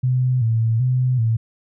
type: tone with vibrato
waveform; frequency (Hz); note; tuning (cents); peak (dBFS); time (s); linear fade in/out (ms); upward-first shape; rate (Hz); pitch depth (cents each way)
sine; 120; B2; -49; -15; 0.03-1.37; 10; square; 1.3; 100
effects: none